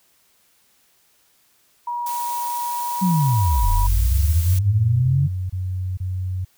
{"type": "tone with pitch glide", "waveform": "sine", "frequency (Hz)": [959, 968.5], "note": ["A#5", "B5"], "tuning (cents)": [49, -34], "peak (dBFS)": -23, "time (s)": [1.87, 3.87], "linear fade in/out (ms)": 5, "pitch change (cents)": 17, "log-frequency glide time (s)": [2.65, 3.58]}
{"type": "noise", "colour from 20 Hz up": "blue", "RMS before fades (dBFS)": -32, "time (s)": [2.06, 4.59], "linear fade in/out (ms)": 5}
{"type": "linear two-way sweep", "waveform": "sine", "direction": "down then up", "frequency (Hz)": [193.3, 34.65, 144.1], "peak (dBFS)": -15, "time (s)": [3.01, 5.28], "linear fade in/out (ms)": 20, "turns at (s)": 3.7}
{"type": "tone bursts", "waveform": "sine", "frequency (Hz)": 92.5, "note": "F#2", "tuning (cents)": 0, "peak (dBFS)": -22, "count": 6, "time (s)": [3.62, 6.45], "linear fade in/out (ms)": 10, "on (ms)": 450, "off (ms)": 26}
{"effects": ["white hiss -60 dBFS RMS until 6.57 s"]}